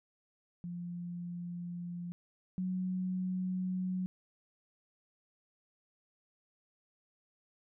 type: tone pair in turn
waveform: sine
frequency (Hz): 174.5 / 184.43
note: F3 / F#3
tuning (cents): -1 / -5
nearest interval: minor second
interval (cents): 96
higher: second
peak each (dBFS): -38 / -32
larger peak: second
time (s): 0.64-2.12 / 2.58-4.06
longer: neither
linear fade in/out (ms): 0
effects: none